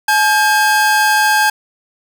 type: tone pair together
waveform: 45% pulse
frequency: 853 / 1601.4 Hz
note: G#5 / G6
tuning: +46 / +37 cents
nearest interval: major seventh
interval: 1091 cents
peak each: -13 dBFS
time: 0.08-1.5 s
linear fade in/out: 5 ms
effects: none